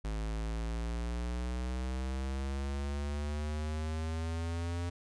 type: exponential sweep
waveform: square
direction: up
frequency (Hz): 52.7 to 87.31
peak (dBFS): -34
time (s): 0.04-4.9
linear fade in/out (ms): 10
effects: resampled to 22050 Hz